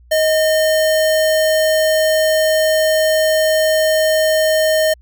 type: tone with sample-and-hold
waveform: sine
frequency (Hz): 628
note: D#5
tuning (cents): +16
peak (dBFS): -11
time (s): 0.11-4.94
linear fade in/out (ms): 10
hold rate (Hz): 2450
effects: added 60 Hz sine -43 dBFS peak until 5.01 s